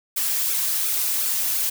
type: noise with flanger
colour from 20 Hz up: blue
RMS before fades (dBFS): -23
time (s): 0.16-1.7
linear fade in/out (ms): 10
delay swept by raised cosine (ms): 0.99 to 5.29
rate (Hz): 2.8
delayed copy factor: -0.8
effects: none